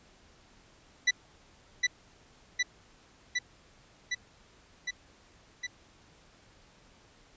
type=tone with echo; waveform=sawtooth; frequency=1975 Hz; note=B6; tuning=in tune; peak=-17 dBFS; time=1.07-1.11 s; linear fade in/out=10 ms; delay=760 ms; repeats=6; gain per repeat=-2 dB; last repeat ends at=5.67 s; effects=pink hiss -60 dBFS RMS until 7.36 s + resampled to 16000 Hz